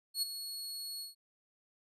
sawtooth tone with ADSR envelope, 4347 Hz, C#8, 35 cents flat, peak -26 dBFS, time 0.14-1.15 s, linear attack 84 ms, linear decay 14 ms, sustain -11 dB, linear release 140 ms, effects resampled to 32000 Hz

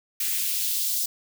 blue noise with high-pass filter sweep, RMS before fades -26 dBFS, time 0.2-1.06 s, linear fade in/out 5 ms, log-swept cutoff 2000 to 4600 Hz, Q 1.4, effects none

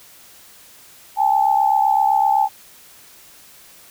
sine tone pair together, 799 / 866.8 Hz, G5 / A5, +33 / -26 cents, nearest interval minor second, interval 141 cents, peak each -16 dBFS, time 1.16-2.49 s, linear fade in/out 50 ms, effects white hiss -46 dBFS RMS until 3.9 s

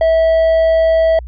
triangle tone, 650 Hz, E5, 24 cents flat, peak -7 dBFS, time 0.01-1.19 s, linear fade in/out 2 ms, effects added 60 Hz sine -26 dBFS peak until 1.27 s + resampled to 11025 Hz

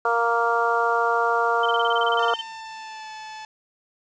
harmonic tone, 233.1 Hz, A#3, in tune, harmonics 2 / 3 / 4 / 5 / 6, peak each -25 / -25 / -25 / -25 / -25 dBFS, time 0.05-2.34 s, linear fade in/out 2 ms
sine tone bursts, 3090 Hz, G7, 26 cents flat, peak -26 dBFS, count 15, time 1.63-2.414 s, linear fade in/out 5 ms, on 28 ms, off 26 ms
sawtooth tone with pitch glide, 900 to 868.8 Hz, A5 to A5, +39 to -22 cents, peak -31 dBFS, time 2.19-3.45 s, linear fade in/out 2 ms, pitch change -61 cents, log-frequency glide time 2.37-3.11 s
effects resampled to 16000 Hz + 8-bit

